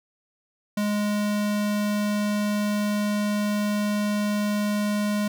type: tone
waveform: square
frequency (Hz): 207.7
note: G#3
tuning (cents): 0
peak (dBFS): -23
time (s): 0.77-5.28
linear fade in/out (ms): 5
effects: none